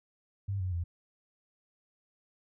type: tone with pitch steps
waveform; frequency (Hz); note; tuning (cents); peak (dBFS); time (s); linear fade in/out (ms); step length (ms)
sine; 98.9 / 92.1 / 85.7; G2 / F#2 / F2; +16 / -7 / -32; -30; 0.48-0.84; 10; 120
effects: none